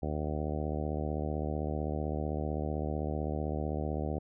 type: harmonic tone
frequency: 75.7 Hz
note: D#2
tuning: 47 cents flat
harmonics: 1 / 2 / 3 / 4 / 5 / 6 / 7 / 8 / 9 / 10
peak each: -35 / -38 / -40 / -41 / -42 / -43 / -43 / -44 / -45 / -45 dBFS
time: 0.02-4.19 s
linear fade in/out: 10 ms
effects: none